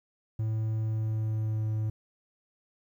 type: tone with pitch glide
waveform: triangle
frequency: 110 to 108.61 Hz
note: A2 to A2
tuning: 0 to -22 cents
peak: -25 dBFS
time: 0.39-1.9 s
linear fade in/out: 5 ms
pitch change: -22 cents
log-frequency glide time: 0.81-1.72 s
effects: 11-bit